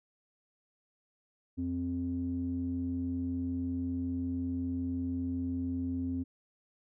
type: tone with low-pass filter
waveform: square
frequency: 87.31 Hz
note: F2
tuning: in tune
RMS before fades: -34 dBFS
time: 1.57-6.24 s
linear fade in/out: 20 ms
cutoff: 270 Hz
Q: 6.5
effects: none